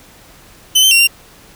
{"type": "tone with pitch steps", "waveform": "sawtooth", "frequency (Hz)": [3040, 3101, 2745, 2771], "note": ["F#7", "G7", "F7", "F7"], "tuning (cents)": [46, -19, -31, -14], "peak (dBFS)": -4, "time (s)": [0.75, 1.074], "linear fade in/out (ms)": 10, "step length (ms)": 81, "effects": ["pink hiss -43 dBFS RMS until 1.55 s"]}